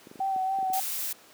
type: clicks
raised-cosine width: 3 ms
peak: -27 dBFS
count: 8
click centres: 0.071 / 0.114 / 0.157 / 0.193 / 0.362 / 0.587 / 0.628 / 0.701 s
type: tone with vibrato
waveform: sine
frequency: 765 Hz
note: G5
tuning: 42 cents flat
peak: -25 dBFS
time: 0.2-0.8 s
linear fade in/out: 5 ms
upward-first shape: sine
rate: 3.5 Hz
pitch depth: 29 cents each way
type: noise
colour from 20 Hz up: blue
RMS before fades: -32 dBFS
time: 0.73-1.13 s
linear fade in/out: 5 ms
effects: pink hiss -53 dBFS RMS until 1.33 s + high-pass 300 Hz 12 dB/octave